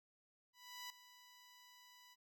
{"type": "tone with ADSR envelope", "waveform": "10% pulse", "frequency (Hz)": 987.8, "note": "B5", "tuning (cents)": 0, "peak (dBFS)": -38, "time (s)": [0.53, 2.16], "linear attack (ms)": 370, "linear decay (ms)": 3, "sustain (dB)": -15, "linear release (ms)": 35, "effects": []}